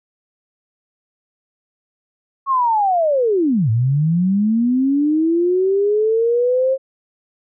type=linear two-way sweep; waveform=sine; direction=down then up; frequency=1108 to 107.5 to 537 Hz; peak=-13 dBFS; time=2.46-6.78 s; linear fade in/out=50 ms; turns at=3.7 s; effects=none